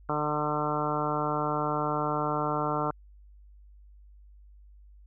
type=harmonic tone; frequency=150 Hz; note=D3; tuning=37 cents sharp; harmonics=1 / 2 / 3 / 4 / 5 / 6 / 7 / 8 / 9; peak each=-35 / -35 / -35 / -35 / -35 / -35 / -35 / -35 / -35 dBFS; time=0.09-2.91 s; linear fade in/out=2 ms; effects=added 50 Hz sine -50 dBFS peak until 5.06 s